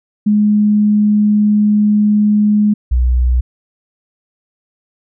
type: tone pair in turn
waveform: sine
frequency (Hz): 209.3 / 61.88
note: G#3 / B1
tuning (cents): +14 / +4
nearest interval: octave + major sixth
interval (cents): 2110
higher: first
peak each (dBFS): -8 / -9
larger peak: first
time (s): 0.26-2.74 / 2.91-3.41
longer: first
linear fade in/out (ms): 10
effects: none